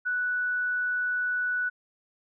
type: tone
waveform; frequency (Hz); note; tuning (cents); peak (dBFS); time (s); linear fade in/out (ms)
sine; 1480; F#6; 0; -25; 0.05-1.7; 20
effects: none